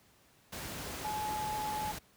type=tone in noise; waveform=sine; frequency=851 Hz; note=G#5; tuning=42 cents sharp; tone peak=-34 dBFS; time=1.04-1.92 s; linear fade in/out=10 ms; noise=pink; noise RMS=-41 dBFS; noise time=0.52-1.99 s; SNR=+4 dB; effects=pink hiss -65 dBFS RMS until 2.16 s + high-pass 60 Hz 12 dB/octave